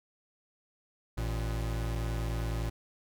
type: tone pair together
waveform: square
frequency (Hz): 54.82 / 114.1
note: A1 / A#2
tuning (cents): -6 / -37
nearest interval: octave + minor second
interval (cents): 1269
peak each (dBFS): -33 / -36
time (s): 1.17-2.7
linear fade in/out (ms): 10
effects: none